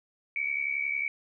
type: tone pair together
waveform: sine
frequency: 2246 / 2317 Hz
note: C#7 / D7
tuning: +22 / -24 cents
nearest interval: minor second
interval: 54 cents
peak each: -30 / -31 dBFS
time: 0.36-1.08 s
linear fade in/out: 2 ms
effects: none